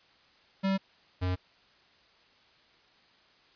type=tone pair in turn; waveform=square; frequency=193.4 / 91.27 Hz; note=G3 / F#2; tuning=-23 / -23 cents; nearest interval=octave + minor second; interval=1300 cents; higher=first; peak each=-26 / -28 dBFS; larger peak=first; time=0.63-0.78 / 1.21-1.36 s; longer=neither; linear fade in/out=20 ms; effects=white hiss -62 dBFS RMS until 3.55 s + resampled to 11025 Hz